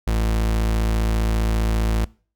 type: tone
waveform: 40% pulse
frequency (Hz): 55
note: A1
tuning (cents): 0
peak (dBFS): -17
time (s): 0.07-2.05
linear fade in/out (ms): 5
effects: noise-tail reverb RT60 0.4 s tail -23 dB re dry